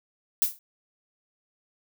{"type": "noise with exponential decay", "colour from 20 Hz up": "violet", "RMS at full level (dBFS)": -18, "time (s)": [0.42, 0.59], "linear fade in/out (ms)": 1, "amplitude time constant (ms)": 35, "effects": []}